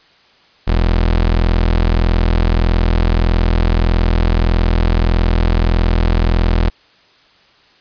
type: tone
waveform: 30% pulse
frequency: 41.63 Hz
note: E1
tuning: 18 cents sharp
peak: -8 dBFS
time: 0.67-6.7 s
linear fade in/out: 10 ms
effects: white hiss -50 dBFS RMS until 7.8 s + resampled to 11025 Hz